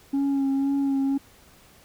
sine tone with vibrato, 275.1 Hz, C#4, 13 cents flat, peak -18 dBFS, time 0.13-1.18 s, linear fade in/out 10 ms, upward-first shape sine, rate 2 Hz, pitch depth 23 cents each way, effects tanh soft clip ceiling -20 dBFS + pink hiss -54 dBFS RMS until 1.84 s

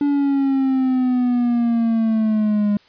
triangle exponential sweep, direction down, 288.6 to 204.6 Hz, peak -13 dBFS, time 0.01-2.77 s, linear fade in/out 2 ms, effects white hiss -53 dBFS RMS until 2.88 s + resampled to 11025 Hz

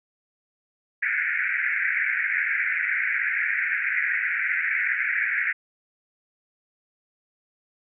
white band-pass noise, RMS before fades -25 dBFS, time 1.02-5.53 s, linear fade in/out 10 ms, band 1500 to 2300 Hz, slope 96 dB/octave, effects none

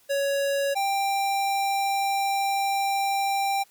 square tone pair in turn, 558 / 789.1 Hz, C#5 / G5, +11 / +11 cents, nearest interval tritone, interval 600 cents, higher second, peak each -23 dBFS, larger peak neither, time 0.09-0.75 / 0.75-3.64 s, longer second, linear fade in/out 20 ms, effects white hiss -59 dBFS RMS until 3.7 s + MP3 96 kbps

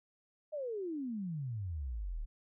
sine exponential sweep, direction down, 630 to 34.16 Hz, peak -36 dBFS, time 0.52-2.26 s, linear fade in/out 20 ms, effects none

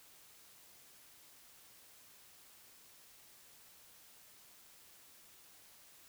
silence, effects white hiss -61 dBFS RMS until 6.08 s

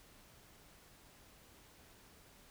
silence, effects pink hiss -62 dBFS RMS until 2.5 s

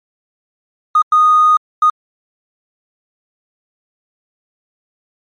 triangle tone bursts at uneven times, 1238 Hz, D#6, 9 cents flat, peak -3 dBFS, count 3, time 0.95-1.02 / 1.12-1.57 / 1.82-1.9 s, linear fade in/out 5 ms, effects tanh soft clip ceiling -4 dBFS + MP3 48 kbps

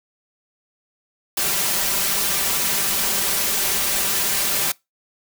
white noise with comb filter, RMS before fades -21 dBFS, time 1.37-4.72 s, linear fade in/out 5 ms, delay 5.1 ms, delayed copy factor +0.55, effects noise-tail reverb RT60 0.2 s tail -23 dB re dry

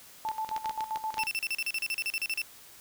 sine tone with tremolo, 876 Hz, A5, 8 cents flat, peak -29 dBFS, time 0.25-1.27 s, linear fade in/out 0 ms, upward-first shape square, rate 7.6 Hz, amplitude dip 75%
clicks, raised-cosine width 0.2 ms, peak -20 dBFS, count 10, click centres 0.288 / 0.491 / 0.564 / 0.658 / 0.695 / 0.807 / 0.959 / 1.142 / 1.181 / 1.236 s
35% pulse tone bursts, 2676 Hz, E7, 25 cents sharp, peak -27 dBFS, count 16, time 1.19-2.417 s, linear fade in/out 0 ms, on 42 ms, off 37 ms
effects white hiss -52 dBFS RMS until 2.8 s

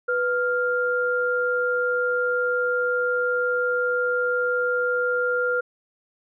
sine tone pair together, 493.9 / 1399.5 Hz, B4 / F6, 0 / +3 cents, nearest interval octave + tritone, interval 1803 cents, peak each -23 dBFS, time 0.08-5.61 s, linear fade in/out 10 ms, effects none

